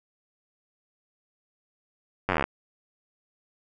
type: slowing click train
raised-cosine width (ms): 0.5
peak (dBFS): -9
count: 13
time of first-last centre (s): 2.29-2.44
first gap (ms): 10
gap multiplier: 1.04
effects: none